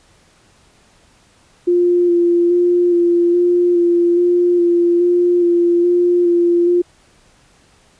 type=tone with vibrato; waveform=sine; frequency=348.8 Hz; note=F4; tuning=2 cents flat; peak=-10 dBFS; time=1.67-6.82 s; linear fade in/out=10 ms; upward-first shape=square; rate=1.2 Hz; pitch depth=15 cents each way; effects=pink hiss -52 dBFS RMS until 7.99 s + resampled to 22050 Hz